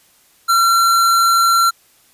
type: tone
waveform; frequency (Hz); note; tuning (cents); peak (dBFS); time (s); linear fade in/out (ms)
square; 1363; F6; -43; -11; 0.48-1.71; 20
effects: white hiss -53 dBFS RMS until 2.13 s + resampled to 32000 Hz